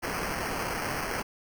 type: noise with sample-and-hold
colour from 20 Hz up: violet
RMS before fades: -32 dBFS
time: 0.02-1.23 s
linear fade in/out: 20 ms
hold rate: 3675 Hz
effects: none